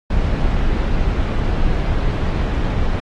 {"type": "noise", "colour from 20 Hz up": "brown", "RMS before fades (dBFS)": -17, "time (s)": [0.1, 3], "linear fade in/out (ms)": 5, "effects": ["low-pass 4000 Hz 12 dB/octave", "AAC 32 kbps"]}